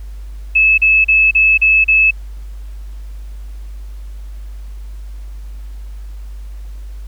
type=tone bursts; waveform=sine; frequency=2602 Hz; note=E7; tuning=23 cents flat; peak=-7 dBFS; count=6; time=0.55-2.11 s; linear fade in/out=10 ms; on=230 ms; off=36 ms; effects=added 50 Hz sine -26 dBFS peak until 7.07 s + pink hiss -50 dBFS RMS until 7.07 s